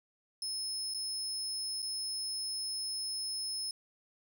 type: tone with dropouts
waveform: 30% pulse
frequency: 5200 Hz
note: E8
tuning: 24 cents flat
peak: -31 dBFS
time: 0.42-3.71 s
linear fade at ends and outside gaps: 2 ms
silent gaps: 0.939-0.945 / 1.821-1.826 s
effects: none